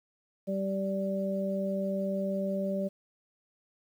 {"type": "harmonic tone", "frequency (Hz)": 194.3, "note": "G3", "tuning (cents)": -15, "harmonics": [1, 2, 3], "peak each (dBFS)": [-31, -39, -32], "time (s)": [0.47, 2.89], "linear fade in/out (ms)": 20, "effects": ["10-bit"]}